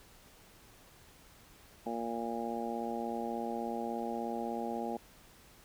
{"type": "harmonic tone", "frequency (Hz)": 116.54, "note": "A#2", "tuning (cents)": 0, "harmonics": [2, 3, 4, 5, 6, 7], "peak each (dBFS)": [-39, -42, -42, -44, -43, -40], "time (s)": [1.86, 4.97], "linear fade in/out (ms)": 5, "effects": ["pink hiss -59 dBFS RMS until 5.64 s"]}